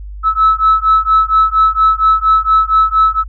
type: beating tone pair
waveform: sine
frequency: 1300 / 1304.3 Hz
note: E6 / E6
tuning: -24 / -19 cents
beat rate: 4.3 Hz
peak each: -10 dBFS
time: 0.23-3.24 s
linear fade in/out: 50 ms
effects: tanh soft clip ceiling -2 dBFS + added 50 Hz sine -25 dBFS peak until 3.28 s